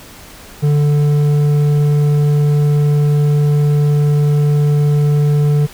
sine tone with hard clipping, 146.83 Hz, D3, in tune, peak -11 dBFS, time 0.62-5.67 s, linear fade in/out 20 ms, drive 6 dB, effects pink hiss -37 dBFS RMS until 5.73 s

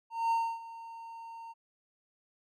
triangle tone with ADSR envelope, 916 Hz, A#5, 31 cents flat, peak -23 dBFS, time 0.1-1.54 s, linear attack 210 ms, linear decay 280 ms, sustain -18 dB, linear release 30 ms, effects none

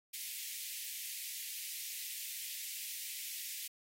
white high-pass noise, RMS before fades -43 dBFS, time 0.13-3.68 s, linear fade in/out 10 ms, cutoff 2000 Hz, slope 48 dB/octave, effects AAC 48 kbps

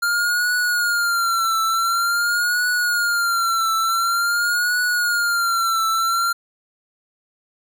square tone with vibrato, 1396.9 Hz, F6, in tune, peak -18 dBFS, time 0.02-6.33 s, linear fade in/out 10 ms, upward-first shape triangle, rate 0.47 Hz, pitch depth 92 cents each way, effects none

